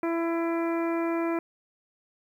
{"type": "harmonic tone with a mistuned harmonic", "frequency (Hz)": 333.9, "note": "E4", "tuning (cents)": 22, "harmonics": [1, 2, 3, 4, 5, 6, 7], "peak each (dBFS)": [-26, -33, -36, -39, -44, -44, -42], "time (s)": [0.03, 1.39], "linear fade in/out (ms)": 2, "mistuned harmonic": 7, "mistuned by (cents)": 26, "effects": ["10-bit"]}